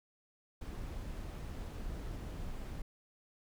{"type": "noise", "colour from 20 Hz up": "brown", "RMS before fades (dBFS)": -42, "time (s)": [0.61, 2.82], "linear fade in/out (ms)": 5, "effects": []}